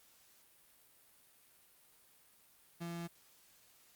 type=tone; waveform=35% pulse; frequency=170 Hz; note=F3; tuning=46 cents flat; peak=-38 dBFS; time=2.8-3.08 s; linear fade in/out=20 ms; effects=white hiss -66 dBFS RMS until 3.95 s + Opus 48 kbps